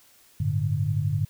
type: chord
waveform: sine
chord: G suspended second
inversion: none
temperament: equal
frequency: 98 / 110 / 146.83 Hz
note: G2 / A2 / D3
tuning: 0 / 0 / 0 cents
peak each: -27 / -27 / -26 dBFS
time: 0.4-1.25 s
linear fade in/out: 5 ms
effects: white hiss -57 dBFS RMS until 1.29 s